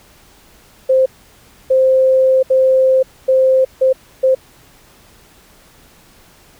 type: tone bursts at uneven times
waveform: sine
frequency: 523.3 Hz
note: C5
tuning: in tune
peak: -8 dBFS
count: 6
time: 0.89-1.06 / 1.7-2.43 / 2.5-3.03 / 3.28-3.65 / 3.81-3.93 / 4.23-4.35 s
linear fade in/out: 10 ms
effects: pink hiss -47 dBFS RMS until 6.59 s